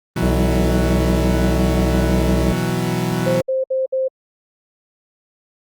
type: chord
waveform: 30% pulse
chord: B suspended fourth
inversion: none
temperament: equal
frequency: 123.47 / 164.81 / 185 Hz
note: B2 / E3 / F#3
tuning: 0 / 0 / 0 cents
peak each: -20 dBFS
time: 0.16-3.41 s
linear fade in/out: 5 ms
type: harmonic tone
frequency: 63.6 Hz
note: C2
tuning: 48 cents flat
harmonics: 1 / 3 / 5 / 7 / 9 / 10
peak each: -18 / -23 / -25 / -26 / -28 / -28 dBFS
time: 0.22-2.53 s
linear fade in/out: 10 ms
type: tone bursts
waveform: sine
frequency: 525 Hz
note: C5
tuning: 6 cents sharp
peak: -16 dBFS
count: 4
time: 3.26-4.083 s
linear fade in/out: 10 ms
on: 160 ms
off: 61 ms
effects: Opus 32 kbps